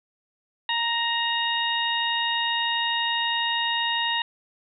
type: harmonic tone with a mistuned harmonic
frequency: 932.3 Hz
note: A#5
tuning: in tune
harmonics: 1 / 2 / 3 / 4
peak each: -28 / -28 / -28 / -28 dBFS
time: 0.69-4.22 s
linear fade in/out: 2 ms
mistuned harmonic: 3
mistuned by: +24 cents
effects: none